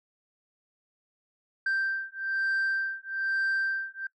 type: beating tone pair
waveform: sine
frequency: 1568 / 1569.1 Hz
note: G6 / G6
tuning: 0 / +1 cents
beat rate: 1.1 Hz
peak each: -28 dBFS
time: 1.66-4.07 s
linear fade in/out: 5 ms
effects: noise-tail reverb RT60 0.1 s tail -20 dB re dry + tanh soft clip ceiling -23 dBFS